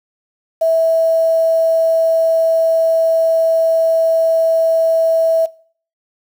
sine tone with quantisation, 653 Hz, E5, 17 cents flat, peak -10 dBFS, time 0.61-5.46 s, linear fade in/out 10 ms, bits 6, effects noise-tail reverb RT60 0.5 s tail -21 dB re dry

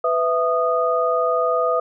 sine tone cluster, 499.9 / 659 / 1233 Hz, B4 / E5 / D#6, +21 / -1 / -16 cents, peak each -21 dBFS, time 0.04-1.8 s, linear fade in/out 5 ms, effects none

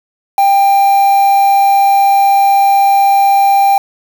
triangle tone with quantisation, 792 Hz, G5, 18 cents sharp, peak -4 dBFS, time 0.38-3.78 s, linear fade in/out 2 ms, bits 4, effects none

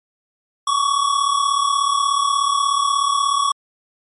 square tone pair together, 1113 / 1149.6 Hz, C#6 / D6, +7 / -37 cents, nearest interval minor second, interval 56 cents, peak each -18 / -21 dBFS, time 0.67-3.52 s, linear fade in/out 5 ms, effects MP3 48 kbps

